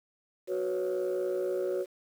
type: chord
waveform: sine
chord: F# suspended fourth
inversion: none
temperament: equal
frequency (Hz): 370 / 493.9 / 554.4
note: F#4 / B4 / C#5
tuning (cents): 0 / 0 / 0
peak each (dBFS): -29 / -34 / -32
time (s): 0.47-1.86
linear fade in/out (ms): 50
effects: tanh soft clip ceiling -24 dBFS + 9-bit